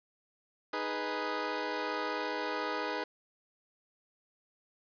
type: chord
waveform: 15% pulse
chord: G# minor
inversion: second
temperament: equal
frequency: 311.1 / 415.3 / 493.9 Hz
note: D#4 / G#4 / B4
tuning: 0 / 0 / 0 cents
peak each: -32 / -31 / -30 dBFS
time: 0.73-3.04 s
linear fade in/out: 5 ms
effects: resampled to 11025 Hz + 10-bit